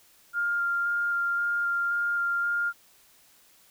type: tone with vibrato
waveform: sine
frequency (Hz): 1401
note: F6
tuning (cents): +5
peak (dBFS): -24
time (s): 0.33-2.73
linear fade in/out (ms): 50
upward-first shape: square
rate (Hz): 1.9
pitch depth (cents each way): 8
effects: white hiss -59 dBFS RMS until 3.7 s